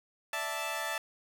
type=chord; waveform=15% pulse; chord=D suspended second; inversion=none; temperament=equal; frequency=587.3 / 659.3 / 880 Hz; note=D5 / E5 / A5; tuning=0 / 0 / 0 cents; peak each=-34 / -31 / -30 dBFS; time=0.33-0.98 s; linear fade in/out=2 ms; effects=none